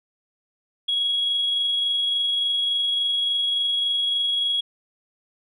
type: tone with amplitude modulation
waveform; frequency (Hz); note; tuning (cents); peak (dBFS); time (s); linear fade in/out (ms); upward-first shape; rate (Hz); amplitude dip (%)
sine; 3322; G#7; 0; -18; 0.88-4.61; 10; sine; 23.5; 25
effects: tanh soft clip ceiling -15 dBFS